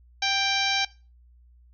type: harmonic tone with a mistuned harmonic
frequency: 784 Hz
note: G5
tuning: in tune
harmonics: 1 / 2 / 3 / 4 / 5 / 6 / 7 / 8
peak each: -29 / -32 / -29 / -31 / -29 / -34 / -33 / -37 dBFS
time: 0.22-0.85 s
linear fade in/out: 5 ms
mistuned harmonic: 2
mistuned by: +20 cents
effects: noise-tail reverb RT60 0.3 s tail -19 dB re dry + added 60 Hz sine -52 dBFS peak until 1.73 s